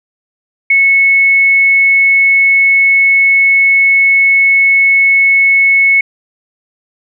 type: tone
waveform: sine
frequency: 2200 Hz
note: C#7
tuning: 14 cents flat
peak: -5 dBFS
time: 0.7-6.01 s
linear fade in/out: 5 ms
effects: none